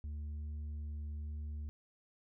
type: tone with tanh clipping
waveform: sine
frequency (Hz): 74.9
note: D2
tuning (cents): +35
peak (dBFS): -40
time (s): 0.04-1.69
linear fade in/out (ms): 0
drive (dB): 4
effects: none